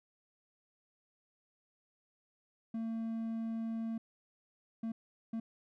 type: tone bursts at uneven times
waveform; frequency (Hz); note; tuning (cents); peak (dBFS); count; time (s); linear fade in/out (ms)
triangle; 226; A3; +47; -33; 3; 2.74-3.98 / 4.83-4.92 / 5.33-5.4; 5
effects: none